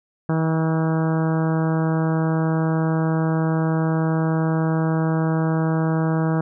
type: harmonic tone with a mistuned harmonic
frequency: 160.6 Hz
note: E3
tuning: 45 cents flat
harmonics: 1 / 2 / 3 / 4 / 5 / 6 / 7 / 8 / 9 / 10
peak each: -19 / -25 / -29 / -31 / -33 / -35 / -36 / -37 / -38 / -39 dBFS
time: 0.29-6.41 s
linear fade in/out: 2 ms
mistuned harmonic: 8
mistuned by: +18 cents
effects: none